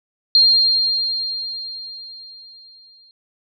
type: tone with exponential decay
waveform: sine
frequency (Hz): 4203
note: C8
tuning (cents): +7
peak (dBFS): -8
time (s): 0.35-3.11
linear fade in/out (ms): 1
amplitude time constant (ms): 600
effects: none